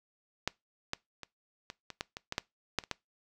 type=clicks; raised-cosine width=0.2 ms; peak=-12 / -15 / -25 / -23 / -24 / -16 / -22 / -18 / -12 / -11 / -29 / -15 dBFS; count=12; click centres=0.476 / 0.934 / 1.233 / 1.701 / 1.903 / 2.009 / 2.169 / 2.324 / 2.381 / 2.787 / 2.838 / 2.913 s; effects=noise-tail reverb RT60 0.2 s tail -23 dB re dry